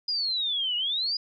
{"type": "exponential two-way sweep", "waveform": "sine", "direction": "down then up", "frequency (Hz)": [4978, 2856, 4978], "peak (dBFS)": -25, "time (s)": [0.08, 1.17], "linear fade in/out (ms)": 5, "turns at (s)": 0.76, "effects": []}